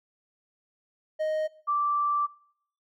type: tone pair in turn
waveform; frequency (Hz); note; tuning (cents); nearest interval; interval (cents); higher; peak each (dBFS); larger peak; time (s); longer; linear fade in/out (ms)
triangle / sine; 622.3 / 1170; D#5 / D6; 0 / -7; major seventh; 1093; second; -23; neither; 1.19-1.48 / 1.67-2.27; second; 20
effects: noise-tail reverb RT60 0.6 s tail -20 dB re dry